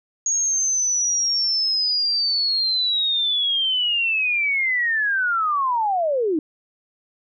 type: linear sweep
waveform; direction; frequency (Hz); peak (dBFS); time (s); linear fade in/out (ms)
sine; down; 6645 to 292; -18; 0.26-6.39; 2
effects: none